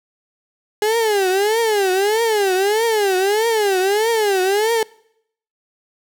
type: tone with vibrato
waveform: 35% pulse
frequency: 413.2 Hz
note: G#4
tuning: 9 cents flat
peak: -13 dBFS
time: 0.82-4.83 s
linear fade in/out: 2 ms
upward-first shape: triangle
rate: 1.6 Hz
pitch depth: 220 cents each way
effects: noise-tail reverb RT60 0.7 s tail -23 dB re dry